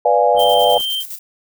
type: chord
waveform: sine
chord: B diminished seventh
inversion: none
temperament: equal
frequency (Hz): 493.9 / 587.3 / 698.5 / 830.6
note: B4 / D5 / F5 / Ab5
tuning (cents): 0 / 0 / 0 / 0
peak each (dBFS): -16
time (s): 0.05-0.78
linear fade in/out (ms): 5
type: click train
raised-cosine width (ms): 1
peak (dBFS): -23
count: 35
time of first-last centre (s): 0.35-0.808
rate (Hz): 74.2
type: tone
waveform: triangle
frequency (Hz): 3136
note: G7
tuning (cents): 0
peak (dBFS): -17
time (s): 0.36-1.04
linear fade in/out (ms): 50
type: noise with tremolo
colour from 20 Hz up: violet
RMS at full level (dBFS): -28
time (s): 0.39-1.19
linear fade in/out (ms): 5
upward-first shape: square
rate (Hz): 9.8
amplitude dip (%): 60
effects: none

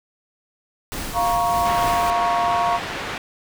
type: noise with tremolo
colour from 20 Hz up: pink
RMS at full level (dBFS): -28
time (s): 0.92-2.1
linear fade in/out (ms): 0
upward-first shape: triangle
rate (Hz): 3.4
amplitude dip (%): 35
type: chord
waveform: sine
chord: Bb minor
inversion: second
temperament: equal with one note detuned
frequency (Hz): 698.5 / 939.4 / 1108.7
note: F5 / Bb5 / Db6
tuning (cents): 0 / +13 / 0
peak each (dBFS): -20 / -23 / -23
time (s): 1.13-2.8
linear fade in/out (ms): 50
type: low-pass noise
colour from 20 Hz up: white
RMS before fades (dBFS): -29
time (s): 1.65-3.18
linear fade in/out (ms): 2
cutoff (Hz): 2200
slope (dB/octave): 12
effects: none

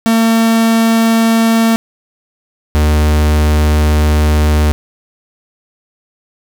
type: tone pair in turn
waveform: 45% pulse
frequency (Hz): 226.5 / 75.59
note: A#3 / D#2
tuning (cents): -50 / -49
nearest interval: octave + perfect fifth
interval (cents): 1899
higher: first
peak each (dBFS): -8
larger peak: neither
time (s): 0.06-1.76 / 2.75-4.72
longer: second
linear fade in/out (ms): 0
effects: none

